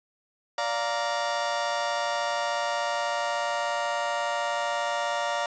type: chord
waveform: 30% pulse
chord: Bb major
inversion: first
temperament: just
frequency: 582.7 / 699.2 / 932.3 Hz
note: D5 / F5 / Bb5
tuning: -14 / +2 / 0 cents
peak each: -28 dBFS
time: 0.58-5.46 s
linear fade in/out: 2 ms
effects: resampled to 16000 Hz + 8-bit